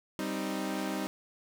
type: chord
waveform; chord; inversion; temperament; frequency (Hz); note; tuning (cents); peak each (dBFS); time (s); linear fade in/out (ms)
sawtooth; C minor; second; equal; 196 / 261.6 / 311.1; G3 / C4 / Eb4; 0 / 0 / 0; -32 / -34 / -32; 0.19-1.07; 0
effects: none